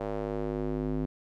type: tone with band-pass filter sweep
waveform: square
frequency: 51.91 Hz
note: G#1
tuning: in tune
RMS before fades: -32 dBFS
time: 0-1.06 s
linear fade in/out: 10 ms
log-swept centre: 570 to 260 Hz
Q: 1.7
effects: none